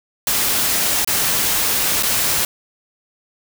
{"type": "noise with dropouts", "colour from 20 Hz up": "white", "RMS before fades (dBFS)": -18, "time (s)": [0.27, 2.45], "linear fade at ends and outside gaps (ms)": 2, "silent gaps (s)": [[1.047, 1.074], [2.026, 2.032]], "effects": []}